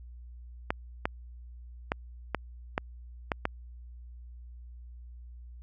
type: clicks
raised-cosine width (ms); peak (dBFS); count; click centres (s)
0.5; -12; 7; 0.705 / 1.055 / 1.919 / 2.347 / 2.779 / 3.318 / 3.454
effects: added 60 Hz sine -44 dBFS peak until 5.62 s